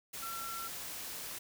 sine tone in noise, 1354 Hz, E6, 46 cents sharp, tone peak -41 dBFS, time 0.22-0.68 s, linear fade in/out 10 ms, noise white, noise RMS -43 dBFS, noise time 0.13-1.39 s, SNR -1 dB, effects none

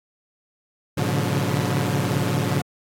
sawtooth tone cluster, 103.9 / 123.2 / 140.7 / 145.7 / 179 Hz, G#2 / B2 / C#3 / D3 / F3, +1 / -4 / +26 / -13 / +43 cents, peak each -23 dBFS, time 0.97-2.62 s, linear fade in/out 10 ms, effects AAC 64 kbps

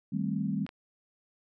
sine chord, A half-diminished seventh, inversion second, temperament equal, 155.56 / 196 / 220 / 261.6 Hz, Eb3 / G3 / A3 / C4, 0 / 0 / 0 / 0 cents, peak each -35 / -31 / -35 / -36 dBFS, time 0.12-0.66 s, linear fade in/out 10 ms
clicks, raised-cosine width 0.3 ms, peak -28 dBFS, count 2, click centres 0.665 / 0.691 s
effects none

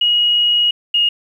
sine tone pair in turn, 2894 / 2859 Hz, F#7 / F7, -39 / +40 cents, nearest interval unison, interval 21 cents, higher first, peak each -11 dBFS, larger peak neither, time 0.01-0.71 / 0.94-1.09 s, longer first, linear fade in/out 5 ms, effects 8-bit

